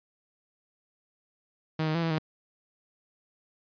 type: tone with pitch steps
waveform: sawtooth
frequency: 157.7 / 155.8 / 167.9 / 164.2 / 156.8 Hz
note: D#3 / D#3 / E3 / E3 / D#3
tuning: +24 / +3 / +32 / -6 / +14 cents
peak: -22 dBFS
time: 1.79-2.185 s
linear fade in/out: 5 ms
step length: 79 ms
effects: resampled to 11025 Hz